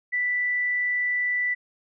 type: tone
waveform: sine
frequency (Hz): 1975.5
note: B6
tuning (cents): 0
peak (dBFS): -22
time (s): 0.12-1.55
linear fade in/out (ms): 20
effects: none